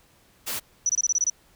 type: noise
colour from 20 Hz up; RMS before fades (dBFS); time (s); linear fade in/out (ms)
white; -30; 0.46-0.6; 20
type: tone bursts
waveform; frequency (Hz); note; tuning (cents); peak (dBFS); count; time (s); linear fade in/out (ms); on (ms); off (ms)
sine; 5920; F#8; 0; -19; 8; 0.86-1.299; 2; 33; 25
effects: pink hiss -59 dBFS RMS until 1.55 s